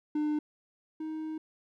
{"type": "tone pair in turn", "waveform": "triangle", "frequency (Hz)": [300.9, 313.8], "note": ["D4", "D#4"], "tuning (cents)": [42, 15], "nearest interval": "minor second", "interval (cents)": 73, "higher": "second", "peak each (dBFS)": [-25, -32], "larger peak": "first", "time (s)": [[0.15, 0.39], [1, 1.38]], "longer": "second", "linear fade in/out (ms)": 5, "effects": []}